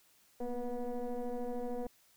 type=tone with frequency modulation; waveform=sine; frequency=247.6 Hz; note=B3; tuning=5 cents sharp; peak=-33 dBFS; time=0.4-1.87 s; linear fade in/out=5 ms; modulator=241 Hz; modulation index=1.7; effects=tanh soft clip ceiling -32 dBFS + white hiss -67 dBFS RMS until 2.16 s